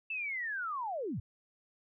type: linear sweep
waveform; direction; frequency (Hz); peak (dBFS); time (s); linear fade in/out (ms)
sine; down; 2674 to 77.5; -34; 0.1-1.2; 5
effects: none